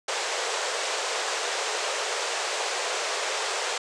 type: band-pass noise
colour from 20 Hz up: pink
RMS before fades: -29 dBFS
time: 0.08-3.78 s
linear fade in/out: 5 ms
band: 420 to 8300 Hz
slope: 48 dB/octave
effects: none